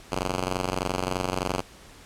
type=ring-modulated tone; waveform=5% pulse; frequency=91.7 Hz; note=F#2; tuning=15 cents flat; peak=-12 dBFS; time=0.11-1.62 s; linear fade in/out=20 ms; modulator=34.2 Hz; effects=pink hiss -49 dBFS RMS until 2.05 s + low-pass 10000 Hz 12 dB/octave